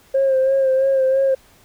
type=tone with vibrato; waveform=sine; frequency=533 Hz; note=C5; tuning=32 cents sharp; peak=-12 dBFS; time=0.14-1.35 s; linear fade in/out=10 ms; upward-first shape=sine; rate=3 Hz; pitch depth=33 cents each way; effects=tanh soft clip ceiling -10 dBFS + pink hiss -52 dBFS RMS until 1.64 s